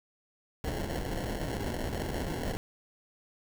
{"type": "noise with sample-and-hold", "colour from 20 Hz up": "pink", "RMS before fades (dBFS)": -34, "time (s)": [0.64, 2.57], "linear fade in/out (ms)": 0, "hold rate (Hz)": 1225, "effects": []}